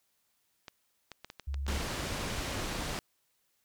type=clicks; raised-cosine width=0.2 ms; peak=-26 dBFS; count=11; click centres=0.682 / 1.117 / 1.246 / 1.301 / 1.397 / 1.543 / 1.666 / 1.702 / 1.812 / 1.956 / 1.998 s
type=tone; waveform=sine; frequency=69.3 Hz; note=C#2; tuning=in tune; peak=-32 dBFS; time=1.47-1.79 s; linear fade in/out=10 ms
type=low-pass noise; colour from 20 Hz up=pink; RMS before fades=-36 dBFS; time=1.68-2.99 s; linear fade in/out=0 ms; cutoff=7800 Hz; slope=12 dB/octave
effects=white hiss -75 dBFS RMS until 3.64 s